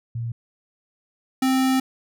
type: tone pair in turn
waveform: sine / square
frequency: 116.7 / 262 Hz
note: A#2 / C4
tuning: +2 / +2 cents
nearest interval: octave + major second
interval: 1400 cents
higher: second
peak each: -25 / -18 dBFS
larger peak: second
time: 0.15-0.32 / 1.42-1.8 s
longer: second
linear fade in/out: 5 ms
effects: none